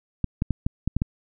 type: clicks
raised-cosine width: 5 ms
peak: -10 dBFS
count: 7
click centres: 0.243 / 0.421 / 0.507 / 0.665 / 0.876 / 0.966 / 1.019 s
effects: none